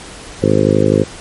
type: harmonic tone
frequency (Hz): 51.91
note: G#1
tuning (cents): 0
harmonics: 2 / 3 / 4 / 5 / 6 / 7 / 8 / 9 / 10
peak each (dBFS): -18 / -18 / -18 / -18 / -18 / -18 / -18 / -18 / -18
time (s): 0.42-1.04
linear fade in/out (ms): 10
effects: pink hiss -33 dBFS RMS until 1.2 s + MP3 48 kbps